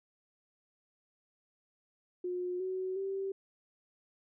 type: tone with pitch steps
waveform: sine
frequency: 359.6 / 373.8 / 388.5 Hz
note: F#4 / F#4 / G4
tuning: -49 / +18 / -16 cents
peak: -33 dBFS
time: 2.24-3.32 s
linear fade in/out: 5 ms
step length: 360 ms
effects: none